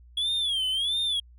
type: tone with vibrato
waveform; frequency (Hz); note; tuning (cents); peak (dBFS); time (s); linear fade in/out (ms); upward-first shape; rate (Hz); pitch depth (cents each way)
triangle; 3322; G#7; 0; -23; 0.17-1.2; 5; sine; 1.5; 160
effects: added 60 Hz sine -49 dBFS peak until 1.38 s